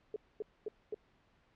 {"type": "tone bursts", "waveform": "sine", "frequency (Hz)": 426.2, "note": "G#4", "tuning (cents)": 45, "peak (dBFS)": -35, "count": 4, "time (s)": [0.14, 0.944], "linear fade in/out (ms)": 2, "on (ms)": 21, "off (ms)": 240, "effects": ["pink hiss -70 dBFS RMS until 1.55 s", "low-pass 3000 Hz 12 dB/octave"]}